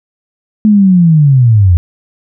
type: linear sweep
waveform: sine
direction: down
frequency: 217 to 82.41 Hz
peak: -3 dBFS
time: 0.65-1.77 s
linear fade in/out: 0 ms
effects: none